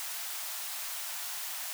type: high-pass noise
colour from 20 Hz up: white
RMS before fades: -38 dBFS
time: 0-1.73 s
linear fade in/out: 0 ms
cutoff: 630 Hz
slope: 48 dB/octave
effects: none